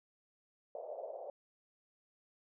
white band-pass noise, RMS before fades -45 dBFS, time 0.75-1.3 s, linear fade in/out 2 ms, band 510 to 660 Hz, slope 48 dB/octave, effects none

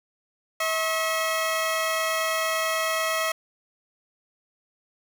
15% pulse tone pair together, 644 / 1083 Hz, E5 / C#6, -41 / -41 cents, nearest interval major sixth, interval 900 cents, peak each -18 / -24 dBFS, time 0.6-3.32 s, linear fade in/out 5 ms, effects none

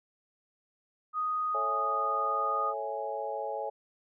sine tone with pitch glide, 1244.5 to 1234.5 Hz, D#6 to D#6, 0 to -14 cents, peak -28 dBFS, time 1.13-2.74 s, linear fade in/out 50 ms, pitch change -14 cents, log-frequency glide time 1.41-2.13 s
sine chord, A major seventh, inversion none, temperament equal, 440 / 554.4 / 659.3 / 830.6 Hz, A4 / C#5 / E5 / G#5, 0 / 0 / 0 / 0 cents, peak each -39 / -37 / -39 / -36 dBFS, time 1.54-3.7 s, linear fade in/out 10 ms
effects none

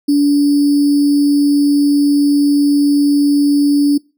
sine tone with sample-and-hold, 287.7 Hz, D4, 36 cents flat, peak -8 dBFS, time 0.08-3.98 s, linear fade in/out 10 ms, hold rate 4900 Hz, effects noise-tail reverb RT60 0.3 s tail -24 dB re dry

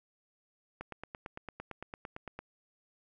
click train, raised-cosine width 0.5 ms, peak -26 dBFS, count 15, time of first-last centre 0.81-2.39 s, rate 8.86 Hz, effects none

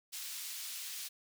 pink high-pass noise, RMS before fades -43 dBFS, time 0.12-1.09 s, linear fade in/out 20 ms, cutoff 3400 Hz, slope 12 dB/octave, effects none

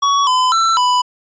square tone with pitch steps, 1124 / 1013 / 1337 / 993 Hz, C#6 / B5 / E6 / B5, +24 / +44 / +24 / +9 cents, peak -12 dBFS, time 0.02-1.02 s, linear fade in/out 10 ms, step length 250 ms, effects resampled to 16000 Hz

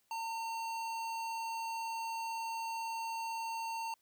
square tone with notch filter, 909 Hz, A#5, 44 cents flat, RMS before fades -39 dBFS, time 0.11-3.94 s, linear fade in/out 2 ms, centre 11000 Hz, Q 1.4, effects white hiss -75 dBFS RMS until 4.01 s

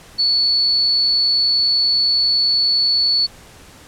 sine tone, 4435 Hz, C#8, in tune, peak -13 dBFS, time 0.18-3.27 s, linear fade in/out 20 ms, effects pink hiss -43 dBFS RMS until 3.87 s + low-pass 11000 Hz 12 dB/octave

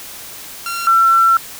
sawtooth / sine tone pair in turn, 1374 / 1348.1 Hz, F6 / E6, -29 / +38 cents, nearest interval unison, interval 33 cents, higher first, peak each -17 / -8 dBFS, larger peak second, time 0.66-0.87 / 0.87-1.37 s, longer second, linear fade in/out 2 ms, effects white hiss -33 dBFS RMS until 1.59 s

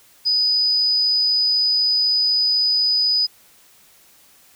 sine tone, 4978 Hz, D#8, in tune, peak -15 dBFS, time 0.25-3.27 s, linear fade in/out 20 ms, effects white hiss -52 dBFS RMS until 4.55 s

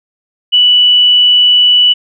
sine tone, 2960 Hz, F#7, in tune, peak -4 dBFS, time 0.52-1.94 s, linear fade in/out 20 ms, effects none

